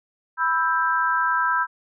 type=chord; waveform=sine; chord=E minor; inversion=second; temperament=just; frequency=988.9 / 1318.5 / 1582.2 Hz; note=B5 / E6 / G6; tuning=+2 / 0 / +16 cents; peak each=-23 dBFS; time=0.37-1.67 s; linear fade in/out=50 ms; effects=none